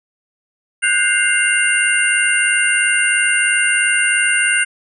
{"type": "tone cluster", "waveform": "sine", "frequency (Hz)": [1478, 1581, 2105, 2777, 9010], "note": ["F#6", "G6", "C7", "F7", "C#9"], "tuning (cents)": [-2, 14, 10, -10, 27], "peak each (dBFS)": -19, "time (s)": [0.82, 4.65], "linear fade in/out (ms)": 20, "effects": []}